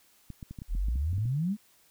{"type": "clicks", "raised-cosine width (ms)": 5, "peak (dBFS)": -28, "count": 11, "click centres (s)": [0.303, 0.428, 0.51, 0.588, 0.619, 0.751, 0.885, 0.957, 1.131, 1.181, 1.255]}
{"type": "exponential sweep", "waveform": "sine", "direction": "up", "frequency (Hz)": [36.43, 220], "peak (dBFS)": -26, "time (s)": [0.68, 1.57], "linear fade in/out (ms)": 50}
{"effects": ["white hiss -63 dBFS RMS until 1.9 s"]}